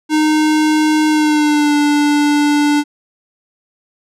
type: tone with pitch glide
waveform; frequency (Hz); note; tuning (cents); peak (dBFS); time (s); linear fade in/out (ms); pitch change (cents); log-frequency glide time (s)
square; 307.8 to 293.4; D#4 to D4; -19 to -2; -11; 0.09-2.84; 50; -83; 1.08-1.75
effects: low-pass 9000 Hz 12 dB/octave